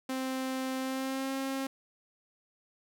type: tone with pitch glide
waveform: sawtooth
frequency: 261.6 to 268.8 Hz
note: C4 to C4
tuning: 0 to +47 cents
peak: -28 dBFS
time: 0.09-1.67 s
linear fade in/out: 5 ms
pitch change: +47 cents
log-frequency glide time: 0.78-1.33 s
effects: none